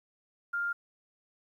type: tone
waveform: sine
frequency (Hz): 1401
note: F6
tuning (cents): +5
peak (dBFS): -29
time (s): 0.53-0.73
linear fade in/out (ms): 10
effects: 11-bit